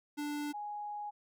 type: tone pair in turn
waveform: square / sine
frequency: 293.7 / 830.7 Hz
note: D4 / G#5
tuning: 0 / 0 cents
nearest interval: octave + tritone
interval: 1800 cents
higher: second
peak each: -36 / -38 dBFS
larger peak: first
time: 0.17-0.53 / 0.53-1.11 s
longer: second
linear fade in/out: 20 ms
effects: none